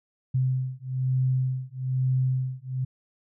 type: beating tone pair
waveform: sine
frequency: 129 / 130.1 Hz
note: C3 / C3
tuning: -24 / -9 cents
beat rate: 1.1 Hz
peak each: -26 / -26 dBFS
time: 0.34-2.85 s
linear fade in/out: 10 ms
effects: none